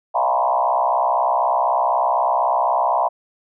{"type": "tone with frequency modulation", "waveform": "sine", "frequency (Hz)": 830.6, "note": "G#5", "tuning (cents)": 0, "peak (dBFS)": -15, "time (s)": [0.14, 3.09], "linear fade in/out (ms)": 20, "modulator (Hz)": 64, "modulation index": 3.2, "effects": []}